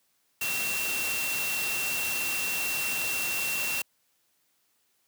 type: tone in noise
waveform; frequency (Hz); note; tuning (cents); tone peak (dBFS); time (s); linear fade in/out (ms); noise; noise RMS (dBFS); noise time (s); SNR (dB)
sine; 2719; F7; -47; -30; 0.41-3.82; 5; white; -32; 0.41-3.82; -1
effects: white hiss -71 dBFS RMS until 5.07 s + high-pass 80 Hz 12 dB/octave